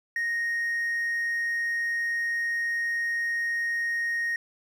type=tone; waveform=triangle; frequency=1864.7 Hz; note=A#6; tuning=in tune; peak=-23 dBFS; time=0.16-4.36 s; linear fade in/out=2 ms; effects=tanh soft clip ceiling -19 dBFS